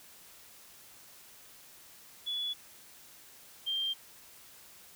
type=tone pair in turn; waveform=sine; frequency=3416 / 3175 Hz; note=G#7 / G7; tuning=+48 / +21 cents; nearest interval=minor second; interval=127 cents; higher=first; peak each=-32 / -30 dBFS; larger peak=second; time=2.26-2.54 / 3.66-3.94 s; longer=neither; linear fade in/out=20 ms; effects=white hiss -55 dBFS RMS until 4.95 s